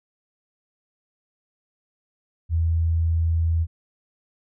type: tone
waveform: sine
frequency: 82.41 Hz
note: E2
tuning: in tune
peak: -18 dBFS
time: 2.49-3.67 s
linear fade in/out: 50 ms
effects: none